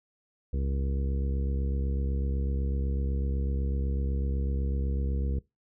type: harmonic tone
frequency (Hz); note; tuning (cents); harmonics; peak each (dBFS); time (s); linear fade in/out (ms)
68; C#2; -33; 1 / 2 / 3 / 4 / 5 / 6 / 7; -27 / -36 / -39 / -44 / -46 / -47 / -44; 0.53-5.39; 5
effects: noise-tail reverb RT60 0.2 s tail -21 dB re dry